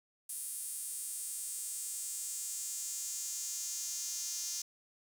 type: tone with high-pass filter sweep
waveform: sawtooth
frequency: 349.2 Hz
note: F4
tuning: in tune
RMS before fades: -40 dBFS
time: 0.29-4.62 s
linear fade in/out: 5 ms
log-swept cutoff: 9600 to 6100 Hz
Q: 3.5
effects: none